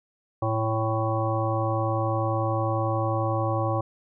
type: harmonic tone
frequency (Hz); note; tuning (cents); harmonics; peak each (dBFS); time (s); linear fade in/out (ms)
111.1; A2; +17; 1 / 3 / 5 / 7 / 9 / 10; -26 / -31 / -29 / -31 / -35 / -32; 0.42-3.81; 5
effects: none